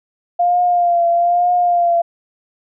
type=tone with vibrato; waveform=sine; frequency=698.5 Hz; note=F5; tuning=in tune; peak=-11 dBFS; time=0.39-2.02 s; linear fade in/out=10 ms; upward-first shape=triangle; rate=1.1 Hz; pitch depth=42 cents each way; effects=none